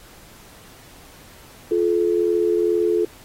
sine tone pair together, 349.2 / 431.5 Hz, F4 / A4, 0 / -34 cents, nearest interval major third, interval 366 cents, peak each -19 dBFS, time 1.71-3.05 s, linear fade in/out 5 ms, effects pink hiss -47 dBFS RMS until 3.24 s + AAC 48 kbps

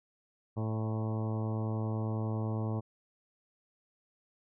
harmonic tone with a mistuned harmonic, 110 Hz, A2, in tune, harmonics 1 / 2 / 3 / 4 / 5 / 6 / 7 / 8 / 9 / 10, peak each -32 / -38 / -42 / -44 / -46 / -48 / -49 / -50 / -51 / -52 dBFS, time 0.56-2.81 s, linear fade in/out 20 ms, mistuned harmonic 6, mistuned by -21 cents, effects none

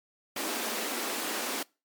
pink high-pass noise, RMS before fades -33 dBFS, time 0.36-1.63 s, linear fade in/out 5 ms, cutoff 230 Hz, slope 48 dB/octave, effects noise-tail reverb RT60 0.3 s tail -25 dB re dry + MP3 96 kbps

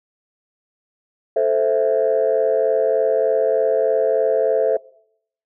sine chord, A minor, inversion none, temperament equal, 440 / 523.3 / 659.3 Hz, A4 / C5 / E5, 0 / 0 / 0 cents, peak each -18 dBFS, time 1.36-4.77 s, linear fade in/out 5 ms, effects noise-tail reverb RT60 0.7 s tail -23 dB re dry + tanh soft clip ceiling -8 dBFS

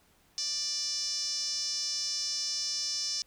5% pulse tone with band-pass filter, 589 Hz, D5, 5 cents sharp, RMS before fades -33 dBFS, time 0.38-3.22 s, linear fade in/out 0 ms, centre 5400 Hz, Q 7.3, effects pink hiss -65 dBFS RMS until 3.26 s

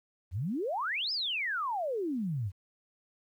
sine exponential two-way sweep, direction up then down, 77.78 to 5274 to 87.6 Hz, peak -30 dBFS, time 0.31-2.52 s, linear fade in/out 50 ms, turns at 1.12 s, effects 11-bit

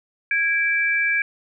sine tone pair together, 1647.6 / 2330 Hz, G#6 / D7, -14 / -14 cents, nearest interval tritone, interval 600 cents, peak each -21 / -20 dBFS, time 0.31-1.22 s, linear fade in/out 2 ms, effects none

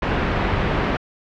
pink low-pass noise, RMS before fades -21 dBFS, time 0.02-0.97 s, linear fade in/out 5 ms, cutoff 2300 Hz, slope 12 dB/octave, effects low-pass 4000 Hz 12 dB/octave

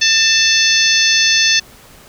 harmonic tone with a mistuned harmonic, 880 Hz, A5, in tune, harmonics 2 / 3 / 4 / 5 / 6 / 7, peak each -17 / -17 / -17 / -17 / -17 / -17 dBFS, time 0.01-1.6 s, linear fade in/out 10 ms, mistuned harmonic 2, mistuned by +31 cents, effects pink hiss -42 dBFS RMS until 2.08 s

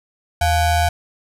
square ring-modulated tone, 392 Hz, G4, in tune, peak -12 dBFS, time 0.41-0.89 s, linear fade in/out 5 ms, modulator 311 Hz, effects resampled to 32000 Hz + 7-bit

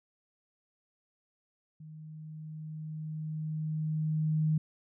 sine tone with level ramp, 155.56 Hz, D#3, in tune, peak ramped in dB -45 to -24 dBFS, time 1.8-4.58 s, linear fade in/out 5 ms, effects none

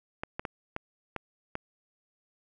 clicks, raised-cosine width 0.5 ms, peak -18 dBFS, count 6, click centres 0.235 / 0.395 / 0.452 / 0.764 / 1.163 / 1.554 s, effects none

